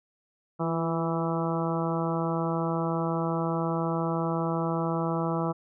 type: harmonic tone with a mistuned harmonic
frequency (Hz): 164.81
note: E3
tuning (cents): 0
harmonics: 1 / 2 / 3 / 4 / 5 / 6 / 7 / 8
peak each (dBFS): -29 / -32 / -34 / -35 / -36 / -37 / -37 / -38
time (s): 0.59-5.53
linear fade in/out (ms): 20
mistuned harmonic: 2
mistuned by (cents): +29
effects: none